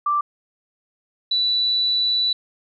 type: tone pair in turn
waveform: sine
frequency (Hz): 1174.7 / 3959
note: D6 / B7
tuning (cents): 0 / +3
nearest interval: octave + major sixth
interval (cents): 2103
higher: second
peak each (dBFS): -17 / -17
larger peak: neither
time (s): 0.06-0.21 / 1.31-2.33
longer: second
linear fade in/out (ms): 5
effects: none